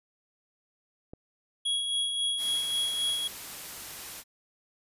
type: click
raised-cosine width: 2 ms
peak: -29 dBFS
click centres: 1.135 s
type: tone with tremolo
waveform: square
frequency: 3322 Hz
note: G#7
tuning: in tune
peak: -26 dBFS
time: 1.65-3.28 s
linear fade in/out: 10 ms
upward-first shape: sine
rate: 3.7 Hz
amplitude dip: 40%
type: noise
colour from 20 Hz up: white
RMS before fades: -41 dBFS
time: 2.37-4.24 s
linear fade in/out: 50 ms
effects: resampled to 32000 Hz